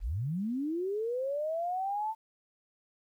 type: linear sweep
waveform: sine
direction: up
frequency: 33 to 896 Hz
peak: -30 dBFS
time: 0-2.15 s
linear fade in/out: 50 ms
effects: 11-bit